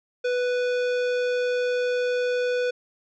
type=tone with tanh clipping; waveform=sine; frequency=494.4 Hz; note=B4; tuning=2 cents sharp; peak=-24 dBFS; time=0.24-2.71 s; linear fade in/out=10 ms; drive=18 dB; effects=resampled to 16000 Hz